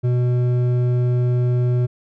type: tone with hard clipping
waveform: sine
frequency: 123.47 Hz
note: B2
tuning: in tune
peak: -17 dBFS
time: 0.03-1.87 s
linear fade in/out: 20 ms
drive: 8 dB
effects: none